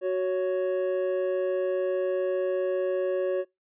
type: tone pair together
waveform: triangle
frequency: 371.1 / 556 Hz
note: F#4 / C#5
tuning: +5 / +5 cents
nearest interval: perfect fifth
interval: 700 cents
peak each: -25 dBFS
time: 0.01-3.45 s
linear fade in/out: 50 ms
effects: noise-tail reverb RT60 0.2 s tail -25 dB re dry + resampled to 8000 Hz